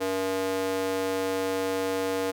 square tone with high-pass filter, 95 Hz, F#2, 46 cents sharp, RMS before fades -28 dBFS, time 0-2.32 s, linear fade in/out 20 ms, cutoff 410 Hz, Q 2.7, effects none

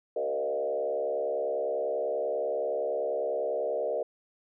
sine tone with frequency modulation, 539 Hz, C#5, 49 cents flat, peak -27 dBFS, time 0.16-4.03 s, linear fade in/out 5 ms, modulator 70.3 Hz, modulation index 1.7, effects none

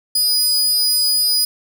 sawtooth tone, 4951 Hz, D#8, 9 cents flat, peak -11 dBFS, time 0.15-1.45 s, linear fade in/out 5 ms, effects 7-bit

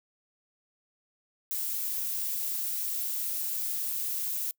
violet noise, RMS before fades -32 dBFS, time 1.51-4.51 s, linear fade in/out 0 ms, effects noise-tail reverb RT60 0.1 s tail -26 dB re dry

